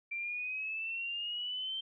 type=exponential sweep; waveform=sine; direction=up; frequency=2349 to 3136 Hz; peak=-35 dBFS; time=0.11-1.81 s; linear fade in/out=10 ms; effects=none